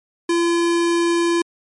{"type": "tone", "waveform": "square", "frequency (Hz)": 340.8, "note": "F4", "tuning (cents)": -42, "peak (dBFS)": -16, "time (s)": [0.29, 1.42], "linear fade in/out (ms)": 5, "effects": ["MP3 48 kbps"]}